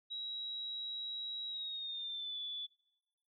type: tone with pitch glide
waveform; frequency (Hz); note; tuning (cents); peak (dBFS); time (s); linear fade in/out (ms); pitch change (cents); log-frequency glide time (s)
sine; 3860 to 3459; B7 to A7; -40 to -30; -39; 0.1-2.67; 20; -190; 1.48-2.39
effects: noise-tail reverb RT60 0.9 s tail -22 dB re dry